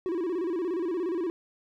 triangle tone with vibrato, 349.2 Hz, F4, in tune, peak -25 dBFS, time 0.06-1.3 s, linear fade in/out 0 ms, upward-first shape square, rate 17 Hz, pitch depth 110 cents each way, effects none

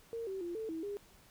sine tone with pitch steps, 460 / 384.1 / 345.7 / 442.3 / 324.1 / 406.1 Hz, A#4 / G4 / F4 / A4 / E4 / G#4, -23 / -35 / -18 / +9 / -29 / -39 cents, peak -37 dBFS, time 0.13-0.97 s, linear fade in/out 0 ms, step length 140 ms, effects pink hiss -62 dBFS RMS until 1.3 s

